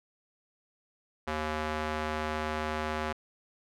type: tone with band-pass filter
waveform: square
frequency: 77.3 Hz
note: D#2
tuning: 11 cents flat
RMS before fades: -33 dBFS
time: 1.27-3.13 s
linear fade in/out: 10 ms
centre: 1200 Hz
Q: 0.68
effects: none